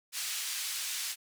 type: band-pass noise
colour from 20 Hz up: white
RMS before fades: -36 dBFS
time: 0.12-1.16 s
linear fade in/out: 50 ms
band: 1900 to 9400 Hz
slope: 12 dB/octave
effects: none